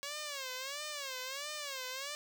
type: tone with vibrato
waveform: 5% pulse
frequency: 554.4 Hz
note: C#5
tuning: in tune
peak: -28 dBFS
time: 0.03-2.15 s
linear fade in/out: 0 ms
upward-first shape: sine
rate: 1.5 Hz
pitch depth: 150 cents each way
effects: none